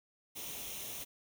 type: noise with comb filter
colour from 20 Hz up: white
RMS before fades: -43 dBFS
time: 0.35-1.05 s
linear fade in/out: 20 ms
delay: 0.32 ms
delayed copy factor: +0.6
effects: none